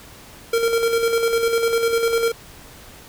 square tone with tremolo, 461.1 Hz, A#4, 19 cents flat, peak -16 dBFS, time 0.53-2.32 s, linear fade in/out 5 ms, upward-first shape square, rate 10 Hz, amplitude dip 45%, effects pink hiss -43 dBFS RMS until 3.08 s

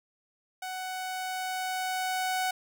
sawtooth tone with level ramp, 745 Hz, F#5, 12 cents sharp, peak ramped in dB -31 to -23 dBFS, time 0.62-2.51 s, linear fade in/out 5 ms, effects none

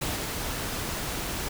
pink noise with level steps, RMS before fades -30 / -32 dBFS, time 0.01-1.49 s, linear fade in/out 10 ms, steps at 0.16 s, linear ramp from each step 2 ms, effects none

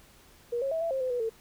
sine tone with pitch steps, 476.8 / 545 / 650 / 667 / 532 / 512 / 489 / 449 Hz, A#4 / C#5 / E5 / E5 / C5 / C5 / B4 / A4, +39 / -29 / -24 / +20 / +29 / -38 / -17 / +35 cents, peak -27 dBFS, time 0.52-1.296 s, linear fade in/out 10 ms, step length 97 ms, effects pink hiss -57 dBFS RMS until 1.4 s

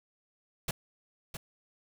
pink noise with echo, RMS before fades -31 dBFS, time 0.68-0.71 s, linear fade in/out 5 ms, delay 660 ms, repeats 1, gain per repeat -8 dB, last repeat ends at 1.37 s, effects none

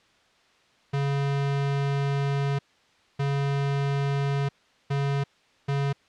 square tone bursts at uneven times, 140 Hz, C#3, 18 cents sharp, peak -24 dBFS, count 4, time 0.93-2.59 / 3.19-4.49 / 4.9-5.24 / 5.68-5.93 s, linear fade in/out 10 ms, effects white hiss -61 dBFS RMS until 6.08 s + low-pass 4000 Hz 12 dB/octave

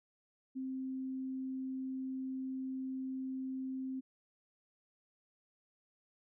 sine tone, 262.3 Hz, C4, 4 cents sharp, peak -37 dBFS, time 0.55-4.01 s, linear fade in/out 20 ms, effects none

